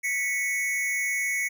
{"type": "tone pair together", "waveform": "square", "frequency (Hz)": [1975.5, 2217], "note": ["B6", "C#7"], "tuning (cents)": [0, 0], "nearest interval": "major second", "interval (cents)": 200, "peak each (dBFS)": [-31, -27], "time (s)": [0.03, 1.49], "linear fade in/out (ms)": 20, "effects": []}